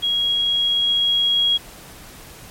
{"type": "tone with level ramp", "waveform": "sine", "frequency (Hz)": 3300, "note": "G#7", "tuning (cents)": -12, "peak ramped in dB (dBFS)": [-17, -14], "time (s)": [0.02, 1.58], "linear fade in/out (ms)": 20, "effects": ["pink hiss -41 dBFS RMS until 2.5 s", "MP3 64 kbps"]}